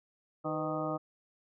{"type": "harmonic tone with a mistuned harmonic", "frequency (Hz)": 155.1, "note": "D#3", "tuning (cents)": -5, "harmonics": [1, 2, 3, 4, 5, 6, 7, 8], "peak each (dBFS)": [-40, -37, -40, -37, -41, -48, -45, -39], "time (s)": [0.44, 0.98], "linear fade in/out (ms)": 20, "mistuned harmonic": 3, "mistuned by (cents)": 110, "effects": []}